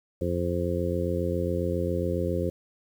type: harmonic tone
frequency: 87.31 Hz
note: F2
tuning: in tune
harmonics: 1 / 2 / 3 / 4 / 5 / 6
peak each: -30 / -32 / -35 / -32 / -33 / -31 dBFS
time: 0.21-2.5 s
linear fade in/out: 5 ms
effects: 9-bit